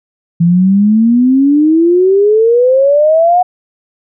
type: exponential sweep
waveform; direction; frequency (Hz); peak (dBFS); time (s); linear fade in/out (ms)
sine; up; 166.4 to 734; -5; 0.4-3.43; 10
effects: none